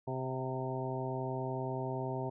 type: harmonic tone with a mistuned harmonic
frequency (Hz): 130.5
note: C3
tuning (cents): -4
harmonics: 1 / 2 / 3 / 4 / 5 / 6 / 7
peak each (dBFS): -38 / -43 / -40 / -46 / -42 / -46 / -43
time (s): 0.07-2.3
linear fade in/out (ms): 10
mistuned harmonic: 6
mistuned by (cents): -29
effects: none